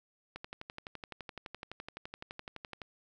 click train, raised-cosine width 0.3 ms, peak -26 dBFS, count 30, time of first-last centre 0.36-2.818 s, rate 11.8 Hz, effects none

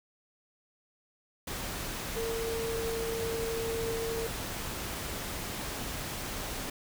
sine tone in noise, 455.6 Hz, A#4, 40 cents flat, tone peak -32 dBFS, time 2.16-4.27 s, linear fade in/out 5 ms, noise pink, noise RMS -37 dBFS, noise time 1.47-6.7 s, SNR +2 dB, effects none

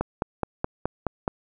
click train, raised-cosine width 1 ms, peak -10 dBFS, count 7, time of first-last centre 0.01-1.278 s, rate 4.73 Hz, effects none

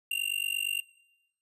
square tone with amplitude modulation, 2780 Hz, F7, 9 cents flat, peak -25 dBFS, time 0.11-0.81 s, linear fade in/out 5 ms, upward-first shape sine, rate 48.6 Hz, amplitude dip 95%, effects noise-tail reverb RT60 1.0 s tail -23 dB re dry + resampled to 32000 Hz

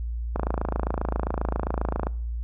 click train, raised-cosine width 1 ms, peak -12 dBFS, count 48, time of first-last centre 0.36-2.069 s, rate 27.5 Hz, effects noise-tail reverb RT60 0.6 s tail -24 dB re dry + added 58 Hz sine -27 dBFS peak until 2.43 s

